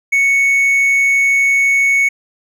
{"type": "tone", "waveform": "triangle", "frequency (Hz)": 2217, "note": "C#7", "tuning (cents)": 0, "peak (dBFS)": -8, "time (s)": [0.12, 2.09], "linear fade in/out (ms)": 10, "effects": []}